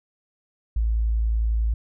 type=tone; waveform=sine; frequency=55.5 Hz; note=A1; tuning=16 cents sharp; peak=-19 dBFS; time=0.76-1.74 s; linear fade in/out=5 ms; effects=none